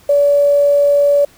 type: tone with quantisation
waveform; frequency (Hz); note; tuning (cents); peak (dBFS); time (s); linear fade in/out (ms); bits
sine; 573; D5; -43; -8; 0.09-1.25; 5; 6
effects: pink hiss -47 dBFS RMS until 1.37 s